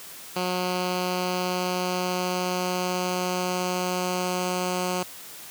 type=tone with low-pass filter sweep; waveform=10% pulse; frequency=181.4 Hz; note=F#3; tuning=34 cents flat; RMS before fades=-27 dBFS; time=0.36-5.03 s; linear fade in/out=2 ms; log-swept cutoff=4700 to 7900 Hz; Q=1.6; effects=white hiss -42 dBFS RMS until 5.5 s + high-pass 100 Hz 12 dB/octave